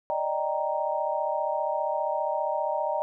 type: chord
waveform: sine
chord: Eb major seventh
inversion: third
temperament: equal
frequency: 587.3 / 622.3 / 784 / 932.3 Hz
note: D5 / Eb5 / G5 / Bb5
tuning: 0 / 0 / 0 / 0 cents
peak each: -31 / -30 / -32 / -30 dBFS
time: 0.1-3.02 s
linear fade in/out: 0 ms
effects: none